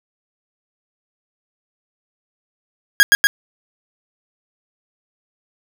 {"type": "tone with echo", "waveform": "40% pulse", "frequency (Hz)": 1640, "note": "G#6", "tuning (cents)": -22, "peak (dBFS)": -4, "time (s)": [3, 3.03], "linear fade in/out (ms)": 0, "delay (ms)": 120, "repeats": 2, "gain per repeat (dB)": -2, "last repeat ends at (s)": 3.27, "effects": []}